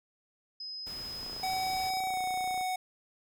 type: tone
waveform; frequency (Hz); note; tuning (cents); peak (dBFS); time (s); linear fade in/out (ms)
sine; 5060; D#8; +28; -38; 0.6-2; 5
type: noise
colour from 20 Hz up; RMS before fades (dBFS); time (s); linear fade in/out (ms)
pink; -48; 0.86-1.9; 10
type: click train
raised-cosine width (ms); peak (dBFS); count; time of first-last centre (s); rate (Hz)
1; -33; 42; 1.23-2.61; 29.7
type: tone with pitch glide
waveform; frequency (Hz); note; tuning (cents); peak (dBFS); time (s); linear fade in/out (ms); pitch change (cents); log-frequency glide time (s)
square; 755 to 741.6; F#5 to F#5; +35 to +4; -31; 1.43-2.76; 5; -31; 2.07-2.19
effects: none